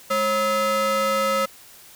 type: ring-modulated tone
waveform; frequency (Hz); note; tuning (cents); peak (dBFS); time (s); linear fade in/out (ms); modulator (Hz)
square; 375.5; F#4; +26; -17; 0.1-1.46; 10; 917
effects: white hiss -47 dBFS RMS until 1.95 s